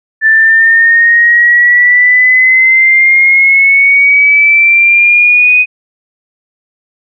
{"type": "exponential sweep", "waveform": "sine", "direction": "up", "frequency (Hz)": [1760, 2500], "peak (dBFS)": -3, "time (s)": [0.21, 5.66], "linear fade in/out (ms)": 50, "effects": []}